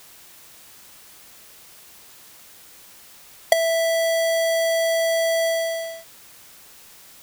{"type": "tone with ADSR envelope", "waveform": "square", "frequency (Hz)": 659.3, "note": "E5", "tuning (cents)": 0, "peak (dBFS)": -5, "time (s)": [3.52, 6.05], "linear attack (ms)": 3, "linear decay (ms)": 11, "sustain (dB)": -14, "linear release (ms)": 600, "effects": ["white hiss -47 dBFS RMS until 7.22 s"]}